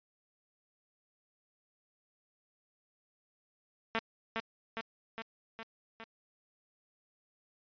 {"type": "tone with echo", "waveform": "5% pulse", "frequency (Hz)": 225.4, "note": "A3", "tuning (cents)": 42, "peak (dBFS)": -19, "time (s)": [3.95, 3.99], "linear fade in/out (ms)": 0, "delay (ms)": 410, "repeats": 5, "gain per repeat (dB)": -3, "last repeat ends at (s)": 6.04, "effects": ["resampled to 11025 Hz"]}